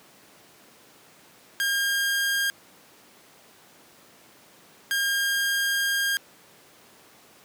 sawtooth tone bursts at uneven times, 1613 Hz, G6, 49 cents sharp, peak -19 dBFS, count 2, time 1.6-2.5 / 4.91-6.17 s, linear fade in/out 0 ms, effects pink hiss -53 dBFS RMS until 7.44 s + high-pass 200 Hz 12 dB/octave

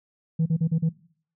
sine tone bursts, 162 Hz, E3, 30 cents flat, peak -17 dBFS, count 5, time 0.39-0.893 s, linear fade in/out 10 ms, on 71 ms, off 37 ms, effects noise-tail reverb RT60 0.5 s tail -19 dB re dry + tanh soft clip ceiling -17 dBFS

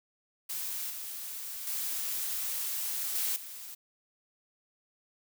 blue noise with level steps, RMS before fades -36 / -40 / -34 / -31 / -44 dBFS, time 0.49-3.75 s, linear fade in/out 10 ms, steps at 0.9 / 1.67 / 3.15 / 3.36 s, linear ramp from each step 2 ms, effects none

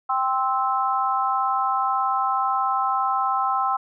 harmonic tone, 261.8 Hz, C4, 1 cent sharp, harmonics 3 / 4 / 5, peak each -24 / -24 / -24 dBFS, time 0.09-3.77 s, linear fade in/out 10 ms, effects none

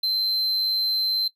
triangle tone, 4099 Hz, C8, 36 cents flat, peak -20 dBFS, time 0.03-1.28 s, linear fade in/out 5 ms, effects noise-tail reverb RT60 0.1 s tail -19 dB re dry

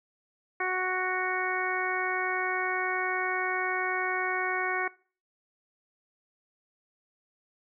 harmonic tone, 369.7 Hz, F#4, 1 cent flat, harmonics 1 / 2 / 3 / 4 / 5 / 6, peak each -34 / -34 / -34 / -34 / -34 / -34 dBFS, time 0.6-4.88 s, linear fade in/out 5 ms, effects noise-tail reverb RT60 0.4 s tail -21 dB re dry

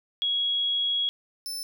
sine / sawtooth tone pair in turn, 3322 / 5284 Hz, G#7 / E8, 0 / +3 cents, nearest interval minor sixth, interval 803 cents, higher second, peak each -23 / -29 dBFS, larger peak first, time 0.22-1.09 / 1.46-1.63 s, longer first, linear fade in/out 0 ms, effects none

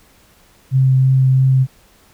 sine tone with vibrato, 131.7 Hz, C3, 12 cents sharp, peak -9 dBFS, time 0.71-1.67 s, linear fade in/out 50 ms, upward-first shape triangle, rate 3 Hz, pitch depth 11 cents each way, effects pink hiss -51 dBFS RMS until 2.13 s

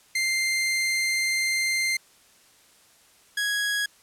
sawtooth tone pair in turn, 2093 / 1661.2 Hz, C7 / G#6, 0 / 0 cents, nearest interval major third, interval 400 cents, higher first, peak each -19 / -20 dBFS, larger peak first, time 0.15-1.97 / 3.37-3.86 s, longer first, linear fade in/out 5 ms, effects white hiss -57 dBFS RMS until 4.02 s + low-pass 11000 Hz 12 dB/octave

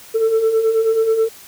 sine beating tone pair, 438.6 / 447.9 Hz, A4 / A4, -6 / +31 cents, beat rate 9.3 Hz, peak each -19 / -12 dBFS, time 0.14-1.29 s, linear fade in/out 20 ms, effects tanh soft clip ceiling -10 dBFS + white hiss -41 dBFS RMS until 1.47 s

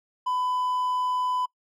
triangle tone, 1002 Hz, B5, 25 cents sharp, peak -22 dBFS, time 0.26-1.46 s, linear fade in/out 10 ms, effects noise-tail reverb RT60 0.1 s tail -24 dB re dry

